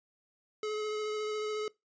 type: tone with vibrato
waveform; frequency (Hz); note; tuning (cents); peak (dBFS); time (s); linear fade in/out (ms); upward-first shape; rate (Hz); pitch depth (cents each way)
square; 426.6; G#4; +46; -33; 0.63-1.68; 2; triangle; 14; 16
effects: noise-tail reverb RT60 0.2 s tail -22 dB re dry + resampled to 16000 Hz